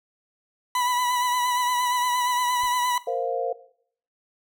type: tone with vibrato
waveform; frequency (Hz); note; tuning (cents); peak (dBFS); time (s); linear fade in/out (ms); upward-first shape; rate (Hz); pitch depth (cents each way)
40% pulse; 987.8; B5; 0; -21; 0.75-2.98; 2; sine; 8.6; 31
type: noise with exponential decay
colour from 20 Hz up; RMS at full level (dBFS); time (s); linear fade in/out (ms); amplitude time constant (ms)
brown; -39; 2.63-2.73; 2; 21
type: chord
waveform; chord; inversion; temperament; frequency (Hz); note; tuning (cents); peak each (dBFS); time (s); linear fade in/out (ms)
sine; Bb suspended second; none; just; 466.2 / 524.4 / 699.2; Bb4 / C5 / F5; 0 / +4 / +2; -28; 3.07-3.53; 5
effects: noise-tail reverb RT60 0.6 s tail -17 dB re dry